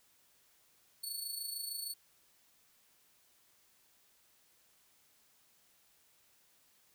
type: tone with amplitude modulation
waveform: 15% pulse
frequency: 4435 Hz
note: C#8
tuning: in tune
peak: -30 dBFS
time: 1.03-1.94 s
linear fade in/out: 10 ms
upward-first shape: sine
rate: 26.5 Hz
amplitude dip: 55%
effects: white hiss -69 dBFS RMS until 6.94 s